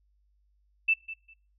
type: tone with echo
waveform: sine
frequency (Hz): 2650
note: E7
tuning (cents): +9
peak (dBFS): -20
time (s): 0.88-0.94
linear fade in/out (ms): 10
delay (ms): 200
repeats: 2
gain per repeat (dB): -15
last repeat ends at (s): 1.34
effects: noise-tail reverb RT60 0.4 s tail -24 dB re dry + added 50 Hz sine -65 dBFS peak until 1.58 s